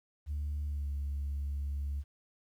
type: tone with pitch glide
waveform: sine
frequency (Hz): 73.42 to 70.8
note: D2 to C#2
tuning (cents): 0 to +37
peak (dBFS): -31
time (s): 0.26-2.04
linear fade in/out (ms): 50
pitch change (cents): -63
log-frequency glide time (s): 0.67-0.88
effects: tanh soft clip ceiling -30 dBFS + 11-bit